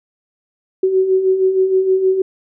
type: beating tone pair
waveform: sine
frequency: 372.6 / 379 Hz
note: F#4 / F#4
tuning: +12 / +42 cents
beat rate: 6.4 Hz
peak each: -20 / -12 dBFS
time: 0.83-2.22 s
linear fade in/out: 5 ms
effects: none